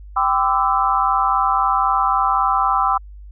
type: chord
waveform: sine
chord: E minor seventh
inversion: first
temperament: equal with one note detuned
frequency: 784 / 1013.2 / 1174.7 / 1318.5 Hz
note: G5 / B5 / D6 / E6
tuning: 0 / +44 / 0 / 0 cents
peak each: -20 dBFS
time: 0.16-2.98 s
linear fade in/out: 10 ms
effects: added 50 Hz sine -35 dBFS peak until 3.31 s